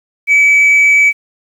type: tone with frequency modulation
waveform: sine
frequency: 2289 Hz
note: D7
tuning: 45 cents flat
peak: -3 dBFS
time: 0.27-1.13 s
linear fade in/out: 50 ms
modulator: 86.2 Hz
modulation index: 0.33
effects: tanh soft clip ceiling -4 dBFS + 7-bit